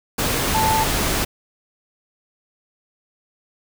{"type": "tone in noise", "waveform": "sine", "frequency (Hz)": 880, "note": "A5", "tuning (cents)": 0, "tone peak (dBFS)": -17, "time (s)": [0.54, 0.84], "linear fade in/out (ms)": 10, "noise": "pink", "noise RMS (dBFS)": -21, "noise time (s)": [0.18, 1.25], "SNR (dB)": 1, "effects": []}